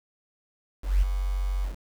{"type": "tone with ADSR envelope", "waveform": "sine", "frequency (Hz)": 46.8, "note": "F#1", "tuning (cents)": 20, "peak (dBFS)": -15, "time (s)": [0.82, 1.76], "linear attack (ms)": 200, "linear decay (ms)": 14, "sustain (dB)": -9, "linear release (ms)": 120, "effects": ["tanh soft clip ceiling -11 dBFS", "7-bit"]}